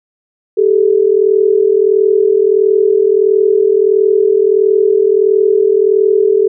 sine tone pair together, 392 / 433.5 Hz, G4 / A4, 0 / -26 cents, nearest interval major second, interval 174 cents, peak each -10 dBFS, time 0.57-6.48 s, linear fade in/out 10 ms, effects none

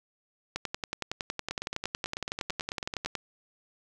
two click trains, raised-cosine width 0.2 ms, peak -16 / -14 dBFS, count 15 / 29, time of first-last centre 1.51-3.048 / 0.56-3.153 s, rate 9.1 / 10.8 Hz, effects none

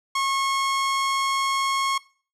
sawtooth tone, 1089 Hz, C#6, 31 cents flat, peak -18 dBFS, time 0.15-1.98 s, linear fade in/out 5 ms, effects noise-tail reverb RT60 0.4 s tail -20 dB re dry + low-pass 9000 Hz 12 dB/octave

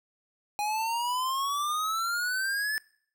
square exponential sweep, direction up, 823 to 1753 Hz, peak -28 dBFS, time 0.59-2.78 s, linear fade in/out 0 ms, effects noise-tail reverb RT60 0.6 s tail -23 dB re dry

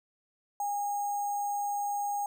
sine tone with sample-and-hold, 814 Hz, G#5, 35 cents flat, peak -29 dBFS, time 0.6-2.26 s, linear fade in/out 2 ms, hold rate 7350 Hz, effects none

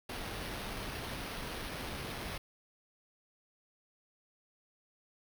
pink noise with sample-and-hold, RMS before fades -41 dBFS, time 0.09-2.38 s, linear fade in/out 5 ms, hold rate 7350 Hz, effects none

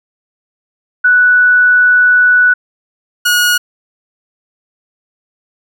sine / sawtooth tone pair in turn, 1480 / 1448.7 Hz, F#6 / F#6, 0 / -37 cents, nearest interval unison, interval 37 cents, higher first, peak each -5 dBFS, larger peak neither, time 1.04-2.54 / 3.25-3.58 s, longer first, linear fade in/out 10 ms, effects none

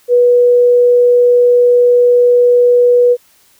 sine tone, 487.8 Hz, B4, 21 cents flat, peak -5 dBFS, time 0.08-3.17 s, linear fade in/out 50 ms, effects white hiss -50 dBFS RMS until 3.59 s

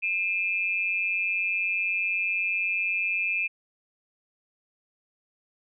sine tone pair together, 2412 / 2600 Hz, D7 / E7, +46 / -24 cents, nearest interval minor second, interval 130 cents, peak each -27 dBFS, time 0.02-3.48 s, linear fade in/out 20 ms, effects none

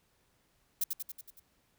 violet noise with echo, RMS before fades -30 dBFS, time 0.81-0.84 s, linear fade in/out 5 ms, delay 93 ms, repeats 6, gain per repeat -4 dB, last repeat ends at 1.398 s, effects pink hiss -72 dBFS RMS until 1.78 s

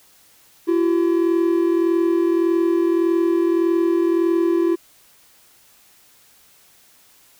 triangle tone pair together, 338 / 379.7 Hz, E4 / F#4, +43 / +45 cents, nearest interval major second, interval 202 cents, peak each -14 / -20 dBFS, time 0.67-4.76 s, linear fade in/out 20 ms, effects white hiss -53 dBFS RMS until 7.39 s

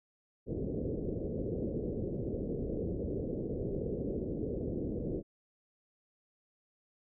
white low-pass noise, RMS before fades -36 dBFS, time 0.46-5.23 s, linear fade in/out 50 ms, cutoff 500 Hz, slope 48 dB/octave, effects none

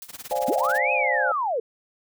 blue noise with exponential decay, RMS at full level -34 dBFS, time 0.02-0.14 s, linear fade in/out 2 ms, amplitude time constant 25 ms
white noise with tremolo, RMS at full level -36 dBFS, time 0.08-0.8 s, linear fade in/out 20 ms, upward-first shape sine, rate 18 Hz, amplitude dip 95%
sine chord, D half-diminished seventh, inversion third, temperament equal, 523.3 / 587.3 / 698.5 / 830.6 Hz, C5 / D5 / F5 / Ab5, 0 / 0 / 0 / 0 cents, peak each -27 / -28 / -29 / -27 dBFS, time 0.31-1.32 s, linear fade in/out 2 ms
sine linear two-way sweep, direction up then down, 203.8 to 2580 to 422.9 Hz, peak -22 dBFS, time 0.48-1.6 s, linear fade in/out 5 ms, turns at 0.92 s
effects none

